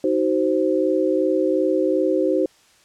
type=chord; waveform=sine; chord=C diminished; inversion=first; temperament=just; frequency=314 / 376.7 / 523.3 Hz; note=Eb4 / Gb4 / C5; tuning=+16 / +31 / 0 cents; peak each=-21 dBFS; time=0.04-2.46 s; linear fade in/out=2 ms; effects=white hiss -55 dBFS RMS until 2.84 s + low-pass 8000 Hz 12 dB/octave